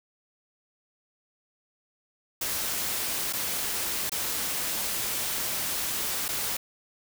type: noise with dropouts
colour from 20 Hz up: white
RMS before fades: -30 dBFS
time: 2.41-6.57 s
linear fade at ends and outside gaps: 5 ms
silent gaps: 3.327-3.333 / 4.096-4.118 / 6.282-6.287 s
effects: none

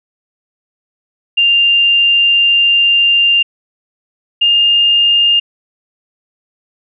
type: tone pair in turn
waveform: sine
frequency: 2794 / 2817 Hz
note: F7 / F7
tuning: 0 / +14 cents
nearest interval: unison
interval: 14 cents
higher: second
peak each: -7 dBFS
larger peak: neither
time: 1.37-3.43 / 4.41-5.4 s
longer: first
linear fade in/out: 10 ms
effects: none

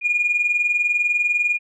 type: tone pair together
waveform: sine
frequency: 2414 / 2434 Hz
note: D7 / D#7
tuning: +47 / -39 cents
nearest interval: unison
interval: 14 cents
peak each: -23 / -17 dBFS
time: 0.01-1.59 s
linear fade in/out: 50 ms
effects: tanh soft clip ceiling -11 dBFS

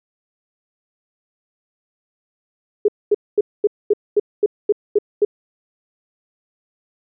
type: tone bursts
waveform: sine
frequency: 415.3 Hz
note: G#4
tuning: in tune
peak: -10 dBFS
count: 10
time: 2.85-5.25 s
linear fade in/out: 5 ms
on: 33 ms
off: 230 ms
effects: none

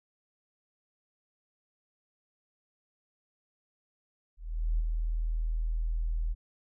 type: tone with ADSR envelope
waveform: sine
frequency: 40.25 Hz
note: E1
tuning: 41 cents flat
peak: -23 dBFS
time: 4.37-6.35 s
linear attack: 420 ms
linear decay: 25 ms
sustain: -4 dB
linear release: 35 ms
effects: tanh soft clip ceiling -19 dBFS

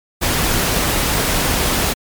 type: noise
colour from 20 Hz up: pink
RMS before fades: -17 dBFS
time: 0.21-1.94 s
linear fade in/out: 20 ms
effects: MP3 96 kbps

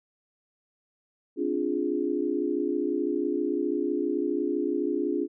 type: chord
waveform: sine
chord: D half-diminished seventh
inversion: third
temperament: equal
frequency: 261.6 / 293.7 / 349.2 / 415.3 Hz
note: C4 / D4 / F4 / Ab4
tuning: 0 / 0 / 0 / 0 cents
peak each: -33 / -29 / -29 / -31 dBFS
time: 1.36-5.28 s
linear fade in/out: 50 ms
effects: none

